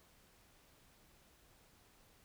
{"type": "silence", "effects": ["pink hiss -67 dBFS RMS until 2.24 s"]}